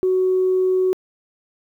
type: tone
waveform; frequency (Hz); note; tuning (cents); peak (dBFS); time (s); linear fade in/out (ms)
sine; 372; F#4; +9; -14; 0.03-0.93; 0
effects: tanh soft clip ceiling -10 dBFS + 9-bit